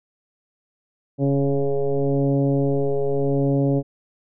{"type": "tone with frequency modulation", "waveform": "sine", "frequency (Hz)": 138.59, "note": "C#3", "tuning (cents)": 0, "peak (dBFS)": -17, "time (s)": [1.18, 3.83], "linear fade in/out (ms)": 50, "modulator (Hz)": 139, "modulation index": 3, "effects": []}